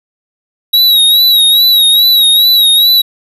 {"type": "tone with vibrato", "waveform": "square", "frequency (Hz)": 3847, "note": "B7", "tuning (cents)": -46, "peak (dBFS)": -5, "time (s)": [0.73, 3.02], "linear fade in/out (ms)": 10, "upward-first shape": "sine", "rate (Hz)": 2.4, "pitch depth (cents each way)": 62, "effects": []}